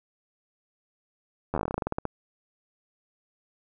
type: slowing click train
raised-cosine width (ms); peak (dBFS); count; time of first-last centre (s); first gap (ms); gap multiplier
1; -14; 17; 1.54-2.053; 11; 1.13
effects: none